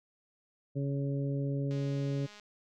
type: harmonic tone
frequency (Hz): 139.6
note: C#3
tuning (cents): +13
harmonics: 1 / 2 / 3 / 4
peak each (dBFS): -31 / -37 / -41 / -43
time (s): 0.75-2.27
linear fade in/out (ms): 20
type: click train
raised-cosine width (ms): 0.2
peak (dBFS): -35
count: 144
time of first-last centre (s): 1.71-2.397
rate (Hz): 208
effects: none